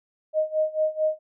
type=tone with tremolo; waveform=sine; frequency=622.3 Hz; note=D#5; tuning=in tune; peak=-18 dBFS; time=0.33-1.19 s; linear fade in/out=50 ms; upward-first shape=sine; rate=4.5 Hz; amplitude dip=90%; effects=none